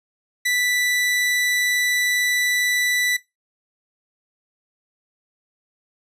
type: tone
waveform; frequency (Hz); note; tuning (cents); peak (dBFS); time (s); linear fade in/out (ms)
sawtooth; 1975.5; B6; 0; -15; 0.45-3.17; 10
effects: noise-tail reverb RT60 0.2 s tail -18 dB re dry + resampled to 32000 Hz